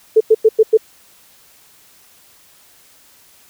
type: tone bursts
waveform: sine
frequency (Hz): 440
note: A4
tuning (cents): 0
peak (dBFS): -5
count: 5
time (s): 0.16-0.774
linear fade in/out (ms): 10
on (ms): 46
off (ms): 96
effects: white hiss -49 dBFS RMS until 3.49 s